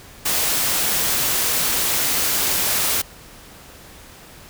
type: noise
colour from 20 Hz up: white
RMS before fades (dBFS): -20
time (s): 0.25-3.02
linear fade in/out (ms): 10
effects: pink hiss -43 dBFS RMS until 4.49 s